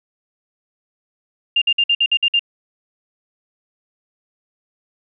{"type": "tone bursts", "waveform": "sine", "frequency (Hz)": 2800, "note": "F7", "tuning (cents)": 4, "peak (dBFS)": -12, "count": 8, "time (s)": [1.56, 2.394], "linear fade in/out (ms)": 5, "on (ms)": 57, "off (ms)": 54, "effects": []}